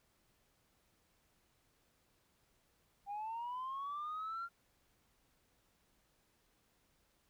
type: linear sweep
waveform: sine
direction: up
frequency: 794 to 1395 Hz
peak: -38 dBFS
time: 3.06-4.49 s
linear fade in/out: 50 ms
effects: tanh soft clip ceiling -37 dBFS + pink hiss -75 dBFS RMS until 7.29 s